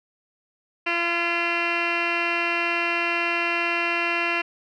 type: tone with low-pass filter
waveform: 10% pulse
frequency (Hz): 342.1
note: F4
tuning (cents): -36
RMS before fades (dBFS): -24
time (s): 0.86-4.42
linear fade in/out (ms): 10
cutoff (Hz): 2800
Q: 8.1
effects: none